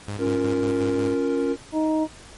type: tone with tremolo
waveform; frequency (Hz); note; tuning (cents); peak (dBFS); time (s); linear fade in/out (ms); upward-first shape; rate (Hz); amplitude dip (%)
sawtooth; 102.4; G#2; -24; -24; 0.08-1.15; 5; square; 5.5; 45
type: chord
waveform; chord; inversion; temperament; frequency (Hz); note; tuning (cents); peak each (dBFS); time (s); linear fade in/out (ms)
triangle; Bb minor; first; equal; 277.2 / 349.2 / 466.2; Db4 / F4 / Bb4; 0 / 0 / 0; -22 / -25 / -22; 0.18-1.57; 50
type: harmonic tone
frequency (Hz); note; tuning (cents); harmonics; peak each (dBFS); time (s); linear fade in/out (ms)
312.9; D#4; +10; 1 / 2 / 3; -20 / -26 / -30; 1.72-2.08; 50
effects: pink hiss -45 dBFS RMS until 2.37 s + MP3 48 kbps